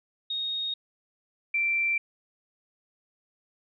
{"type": "tone pair in turn", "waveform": "sine", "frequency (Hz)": [3729, 2349], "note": ["A#7", "D7"], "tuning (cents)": [0, 0], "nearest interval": "minor sixth", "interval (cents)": 800, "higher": "first", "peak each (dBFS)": [-28, -23], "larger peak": "second", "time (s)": [[0.3, 0.74], [1.54, 1.98]], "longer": "neither", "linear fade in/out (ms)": 5, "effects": []}